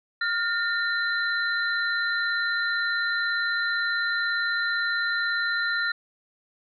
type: tone cluster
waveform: sine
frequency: 1410 / 1815 / 4041 Hz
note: F6 / A#6 / B7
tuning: +16 / -47 / +39 cents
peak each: -26 / -27 / -32 dBFS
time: 0.21-5.92 s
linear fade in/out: 5 ms
effects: none